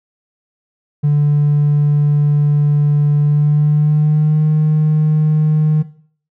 triangle tone with pitch glide, 146.7 to 153.73 Hz, D3 to D#3, -2 to -21 cents, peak -6 dBFS, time 1.03-5.83 s, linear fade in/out 20 ms, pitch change +81 cents, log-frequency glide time 3.18-4.44 s, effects noise-tail reverb RT60 0.5 s tail -18 dB re dry + tanh soft clip ceiling -6 dBFS

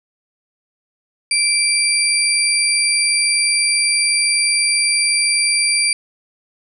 sine tone cluster, 2343 / 4731 / 9370 Hz, D7 / D8 / D9, -5 / +12 / -5 cents, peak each -18 dBFS, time 1.31-5.93 s, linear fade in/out 2 ms, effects none

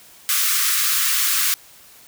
white high-pass noise, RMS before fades -19 dBFS, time 0.29-1.54 s, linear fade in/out 0 ms, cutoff 1100 Hz, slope 96 dB/octave, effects white hiss -47 dBFS RMS until 2.07 s

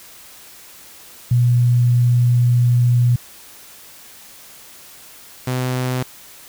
sine / sawtooth tone pair in turn, 121.6 / 127.3 Hz, B2 / C3, -26 / -47 cents, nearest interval minor second, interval 79 cents, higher second, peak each -11 / -15 dBFS, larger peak first, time 1.31-3.16 / 5.47-6.03 s, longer first, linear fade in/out 5 ms, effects white hiss -42 dBFS RMS until 6.48 s

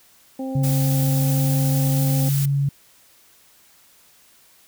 harmonic tone, 264.3 Hz, C4, 18 cents sharp, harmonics 1 / 2 / 3, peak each -26 / -32 / -37 dBFS, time 0.39-2.29 s, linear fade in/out 5 ms
sine tone with pitch glide, 138.59 to 140.12 Hz, C#3 to C#3, 0 to +19 cents, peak -17 dBFS, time 0.55-2.69 s, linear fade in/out 5 ms, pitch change +19 cents, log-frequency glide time 0.98-1.39 s
blue noise, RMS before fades -29 dBFS, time 0.63-2.46 s, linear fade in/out 10 ms
effects white hiss -54 dBFS RMS until 4.67 s

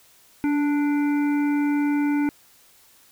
harmonic tone with a mistuned harmonic, 293.7 Hz, D4, in tune, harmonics 1 / 3 / 5 / 7 / 8, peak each -19 / -33 / -36 / -39 / -40 dBFS, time 0.44-2.29 s, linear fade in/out 0 ms, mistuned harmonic 1, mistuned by -22 cents, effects white hiss -55 dBFS RMS until 3.11 s

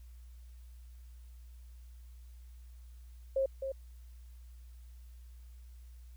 sine tone with echo, 537 Hz, C5, 45 cents sharp, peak -27 dBFS, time 3.36-3.46 s, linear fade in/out 5 ms, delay 260 ms, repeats 1, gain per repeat -7 dB, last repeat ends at 3.72 s, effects added 60 Hz sine -49 dBFS peak until 6.16 s + white hiss -70 dBFS RMS until 6.16 s

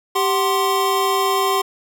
square tone cluster, 391.3 / 754 / 1052 Hz, G4 / F#5 / C6, -3 / +32 / +9 cents, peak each -21 / -24 / -20 dBFS, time 0.15-1.62 s, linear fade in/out 10 ms, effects none

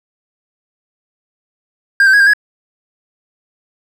triangle tone with pitch steps, 1605 / 1547 / 1655 / 1592 / 1674 Hz, G6 / G6 / G#6 / G6 / G#6, +40 / -23 / -6 / +26 / +13 cents, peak -4 dBFS, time 2-2.335 s, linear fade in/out 2 ms, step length 67 ms, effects none

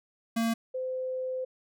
square / sine tone pair in turn, 228.3 / 514.6 Hz, A#3 / C5, -36 / -29 cents, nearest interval octave + major second, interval 1407 cents, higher second, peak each -26 / -30 dBFS, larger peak first, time 0.36-0.54 / 0.74-1.45 s, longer second, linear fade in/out 10 ms, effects none

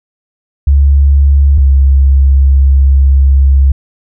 sine tone pair in turn, 70 / 68.01 Hz, C#2 / C#2, +18 / -32 cents, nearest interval unison, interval 50 cents, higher first, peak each -3 dBFS, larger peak neither, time 0.67-1.58 / 1.58-3.72 s, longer second, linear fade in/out 5 ms, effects none

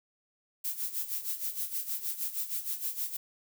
violet noise with tremolo, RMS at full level -32 dBFS, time 0.64-3.17 s, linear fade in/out 10 ms, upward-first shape sine, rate 6.4 Hz, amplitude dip 75%, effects none

